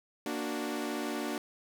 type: chord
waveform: sawtooth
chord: Bb augmented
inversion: none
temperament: equal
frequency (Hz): 233.1 / 293.7 / 370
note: Bb3 / D4 / F#4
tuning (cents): 0 / 0 / 0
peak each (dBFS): -34 / -32 / -35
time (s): 0.26-1.38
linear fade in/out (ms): 2
effects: none